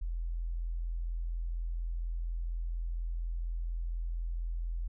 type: tone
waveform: sine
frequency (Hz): 42.11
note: E1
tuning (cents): +38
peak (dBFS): -32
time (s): 0.01-4.88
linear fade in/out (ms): 10
effects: none